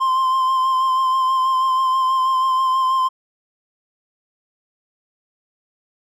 triangle tone with vibrato, 1045 Hz, C6, 2 cents flat, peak -13 dBFS, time 0-3.09 s, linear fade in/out 20 ms, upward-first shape sine, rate 6.2 Hz, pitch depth 23 cents each way, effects none

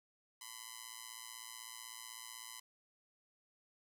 5% pulse tone with amplitude modulation, 1010 Hz, B5, 39 cents sharp, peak -32 dBFS, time 0.41-2.6 s, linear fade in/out 5 ms, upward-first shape sine, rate 116 Hz, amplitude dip 90%, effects none

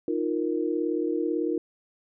sine chord, Eb suspended second, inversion none, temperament equal, 311.1 / 349.2 / 466.2 Hz, Eb4 / F4 / Bb4, 0 / 0 / 0 cents, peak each -28 / -28 / -30 dBFS, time 0.08-1.58 s, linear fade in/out 2 ms, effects none

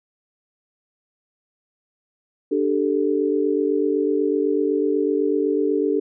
sine chord, D suspended fourth, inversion none, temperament equal with one note detuned, 294.7 / 392 / 440 Hz, D4 / G4 / A4, +6 / 0 / 0 cents, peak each -22 dBFS, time 2.51-6 s, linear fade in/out 10 ms, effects none

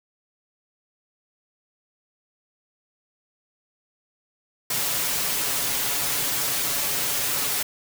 white noise with comb filter, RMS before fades -25 dBFS, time 4.7-7.63 s, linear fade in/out 5 ms, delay 7 ms, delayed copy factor +0.75, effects none

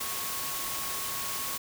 sine tone in noise, 1100 Hz, C#6, 14 cents flat, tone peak -41 dBFS, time 0-1.58 s, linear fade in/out 10 ms, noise white, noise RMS -34 dBFS, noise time 0-1.58 s, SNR -10 dB, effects none

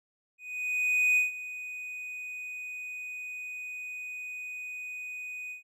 triangle tone with ADSR envelope, 2489 Hz, D#7, in tune, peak -19 dBFS, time 0.38-5.63 s, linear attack 790 ms, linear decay 140 ms, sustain -16 dB, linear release 120 ms, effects none

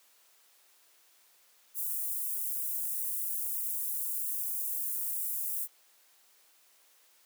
white high-pass noise, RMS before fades -34 dBFS, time 1.74-5.68 s, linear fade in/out 50 ms, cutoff 9800 Hz, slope 24 dB/octave, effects white hiss -64 dBFS RMS until 7.25 s + high-pass 400 Hz 12 dB/octave

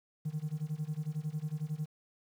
triangle tone with tremolo, 153.2 Hz, D#3, 27 cents flat, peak -27 dBFS, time 0.25-1.86 s, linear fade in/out 10 ms, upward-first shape sine, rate 11 Hz, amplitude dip 95%, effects tanh soft clip ceiling -28 dBFS + 10-bit

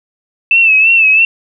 sine tone with vibrato, 2637 Hz, E7, in tune, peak -5 dBFS, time 0.51-1.25 s, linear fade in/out 2 ms, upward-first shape sine, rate 3 Hz, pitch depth 62 cents each way, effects none

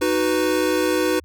square chord, B major, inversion first, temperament equal, 311.1 / 370 / 493.9 Hz, D#4 / F#4 / B4, 0 / 0 / 0 cents, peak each -23 dBFS, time 0.01-1.2 s, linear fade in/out 10 ms, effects added 76 Hz sine -44 dBFS peak until 1.24 s

